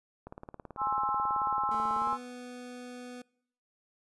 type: click train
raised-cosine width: 1 ms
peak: -29 dBFS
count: 35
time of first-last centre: 0.27-2.128 s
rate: 18.3 Hz
type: chord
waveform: sine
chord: Ab augmented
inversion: none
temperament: equal with one note detuned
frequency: 830.6 / 1053.2 / 1318.5 Hz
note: Ab5 / C6 / E6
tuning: 0 / +11 / 0 cents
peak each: -32 dBFS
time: 0.77-2.18 s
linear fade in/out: 50 ms
type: tone with pitch glide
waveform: 25% pulse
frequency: 223 to 247.4 Hz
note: A3 to B3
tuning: +23 to +3 cents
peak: -38 dBFS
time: 1.71-3.22 s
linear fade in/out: 5 ms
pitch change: +180 cents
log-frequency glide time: 1.97-2.17 s
effects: noise-tail reverb RT60 0.7 s tail -25 dB re dry + resampled to 24000 Hz